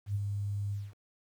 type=tone with ADSR envelope; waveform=sine; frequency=101.2 Hz; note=G#2; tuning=44 cents flat; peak=-27 dBFS; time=0.06-0.94 s; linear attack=89 ms; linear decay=29 ms; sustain=-4 dB; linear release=220 ms; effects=10-bit